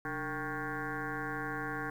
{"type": "tone with frequency modulation", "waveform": "sine", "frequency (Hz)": 940, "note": "A#5", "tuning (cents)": 14, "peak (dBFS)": -34, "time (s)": [0.05, 1.9], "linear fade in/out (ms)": 2, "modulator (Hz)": 161, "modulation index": 5.2, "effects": ["10-bit"]}